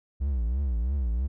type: tone with vibrato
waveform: triangle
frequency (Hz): 63.1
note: B1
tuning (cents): +38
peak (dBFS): -22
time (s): 0.2-1.28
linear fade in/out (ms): 20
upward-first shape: triangle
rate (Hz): 3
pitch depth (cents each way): 250
effects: none